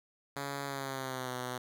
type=tone with pitch glide; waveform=5% pulse; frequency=140.2 to 125.63 Hz; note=C#3 to B2; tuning=+20 to +30 cents; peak=-25 dBFS; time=0.36-1.58 s; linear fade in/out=5 ms; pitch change=-190 cents; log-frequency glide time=0.65-1.35 s; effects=none